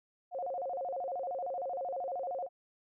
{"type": "tone with vibrato", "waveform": "sine", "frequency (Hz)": 621, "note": "D#5", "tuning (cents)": -3, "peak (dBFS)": -34, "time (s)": [0.31, 2.49], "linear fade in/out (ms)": 50, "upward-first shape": "square", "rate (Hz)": 13, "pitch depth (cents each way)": 250, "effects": []}